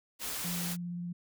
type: noise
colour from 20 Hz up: white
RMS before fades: -37 dBFS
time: 0.19-0.77 s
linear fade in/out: 50 ms
type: tone with vibrato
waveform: sine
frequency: 174.61 Hz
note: F3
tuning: in tune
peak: -35 dBFS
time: 0.44-1.13 s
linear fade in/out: 10 ms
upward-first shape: sine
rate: 17 Hz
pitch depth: 13 cents each way
effects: none